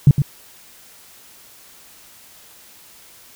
sine tone with echo, 141.8 Hz, C#3, 40 cents sharp, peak -4 dBFS, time 0.07-0.11 s, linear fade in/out 2 ms, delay 110 ms, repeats 1, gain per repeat -8 dB, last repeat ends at 0.22 s, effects white hiss -46 dBFS RMS until 3.35 s

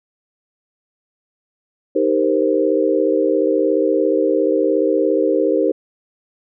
sine chord, C minor seventh, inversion first, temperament equal, 311.1 / 392 / 466.2 / 523.3 Hz, Eb4 / G4 / Bb4 / C5, 0 / 0 / 0 / 0 cents, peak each -19 / -19 / -19 / -19 dBFS, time 1.95-5.72 s, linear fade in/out 10 ms, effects none

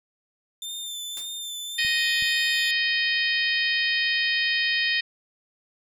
sawtooth tone with vibrato, 3570 Hz, A7, 24 cents sharp, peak -29 dBFS, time 0.62-2.71 s, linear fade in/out 2 ms, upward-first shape sine, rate 1.8 Hz, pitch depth 28 cents each way
white noise with exponential decay, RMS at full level -37 dBFS, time 1.17-1.35 s, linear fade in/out 0 ms, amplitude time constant 37 ms
harmonic tone, 622.3 Hz, D#5, in tune, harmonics 3 / 4 / 5 / 6 / 7 / 8, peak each -25 / -27 / -29 / -31 / -32 / -33 dBFS, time 1.78-5.01 s, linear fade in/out 10 ms
clicks, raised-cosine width 5 ms, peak -31 dBFS, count 2, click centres 1.849 / 2.224 s
effects none

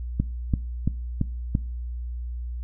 click train, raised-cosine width 5 ms, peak -9 dBFS, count 5, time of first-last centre 0.2-1.551 s, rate 2.96 Hz, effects noise-tail reverb RT60 0.4 s tail -21 dB re dry + added 60 Hz sine -29 dBFS peak until 2.63 s

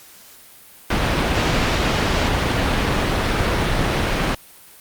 pink low-pass noise, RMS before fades -19 dBFS, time 0.9-4.35 s, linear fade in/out 5 ms, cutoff 3900 Hz, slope 12 dB/octave, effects white hiss -45 dBFS RMS until 4.8 s + Opus 48 kbps

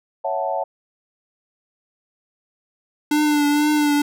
sine chord, F# minor seventh, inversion second, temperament equal, 554.4 / 659.3 / 740 / 880 Hz, C#5 / E5 / F#5 / A5, 0 / 0 / 0 / 0 cents, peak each -26 dBFS, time 0.24-0.64 s, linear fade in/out 10 ms
square tone with vibrato, 295.9 Hz, D4, 13 cents sharp, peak -16 dBFS, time 3.11-4.02 s, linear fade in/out 5 ms, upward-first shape triangle, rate 2.1 Hz, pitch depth 38 cents each way
effects none

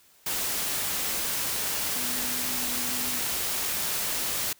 sine tone in noise, 246.9 Hz, B3, in tune, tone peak -40 dBFS, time 1.96-3.2 s, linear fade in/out 5 ms, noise white, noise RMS -29 dBFS, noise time 0.26-4.53 s, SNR -14 dB, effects white hiss -59 dBFS RMS until 4.59 s

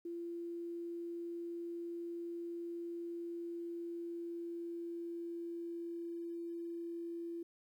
sine tone with pitch glide, 341.5 to 338.7 Hz, F4 to E4, -39 to +47 cents, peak -40 dBFS, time 0.05-7.43 s, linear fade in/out 5 ms, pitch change -14 cents, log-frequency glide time 2.82-7.26 s, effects 12-bit

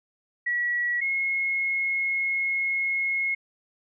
sine tone pair in turn, 1930 / 2166 Hz, B6 / C#7, -40 / -41 cents, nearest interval major second, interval 199 cents, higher second, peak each -23 dBFS, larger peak neither, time 0.46-1.01 / 1.01-3.35 s, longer second, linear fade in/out 10 ms, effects none

